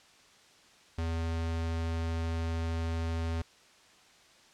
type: tone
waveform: square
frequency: 82.41 Hz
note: E2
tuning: in tune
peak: -31 dBFS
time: 0.98-3.42 s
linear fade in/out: 5 ms
effects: white hiss -59 dBFS RMS until 4.53 s + low-pass 6000 Hz 12 dB/octave